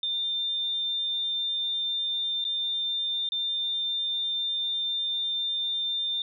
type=tone with dropouts; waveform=sine; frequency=3598 Hz; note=A7; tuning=38 cents sharp; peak=-26 dBFS; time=0.03-6.22 s; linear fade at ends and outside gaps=2 ms; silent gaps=2.442-2.45 / 3.29-3.32 s; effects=none